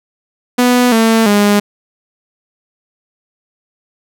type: tone with pitch steps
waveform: sawtooth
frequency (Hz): 246.9 / 225.1 / 205.2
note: B3 / A3 / G#3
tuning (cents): 0 / +40 / -21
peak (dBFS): -4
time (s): 0.58-1.6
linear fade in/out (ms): 10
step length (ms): 340
effects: none